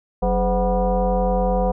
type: tone with frequency modulation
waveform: sine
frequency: 277.2 Hz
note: C#4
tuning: in tune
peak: -16 dBFS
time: 0.22-1.72 s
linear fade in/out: 10 ms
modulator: 232 Hz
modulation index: 2.3
effects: none